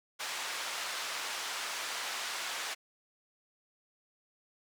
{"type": "band-pass noise", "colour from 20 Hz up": "pink", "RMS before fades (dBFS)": -38, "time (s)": [0.19, 2.75], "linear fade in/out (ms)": 20, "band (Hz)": [1000, 7500], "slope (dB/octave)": 12, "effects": []}